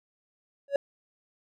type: tone with exponential growth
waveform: triangle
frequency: 561 Hz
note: C#5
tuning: 21 cents sharp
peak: -15 dBFS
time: 0.68-0.76 s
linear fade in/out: 2 ms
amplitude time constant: 17 ms
effects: none